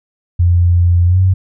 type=tone with pitch glide; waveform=sine; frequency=87.31 to 93.58 Hz; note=F2 to F#2; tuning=0 to +20 cents; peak=-7 dBFS; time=0.39-1.34 s; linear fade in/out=10 ms; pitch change=+120 cents; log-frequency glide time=1.06-1.19 s; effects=none